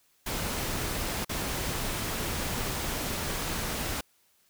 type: noise with dropouts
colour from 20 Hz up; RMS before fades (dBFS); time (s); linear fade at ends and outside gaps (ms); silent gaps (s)
pink; -32; 0.26-4.01; 5; 1.248-1.293
effects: white hiss -67 dBFS RMS until 4.49 s